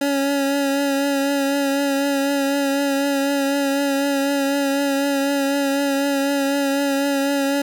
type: tone with vibrato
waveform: 25% pulse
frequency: 278.8 Hz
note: C#4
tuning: 10 cents sharp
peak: -14 dBFS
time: 0.01-7.62 s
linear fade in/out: 5 ms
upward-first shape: triangle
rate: 4 Hz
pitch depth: 31 cents each way
effects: none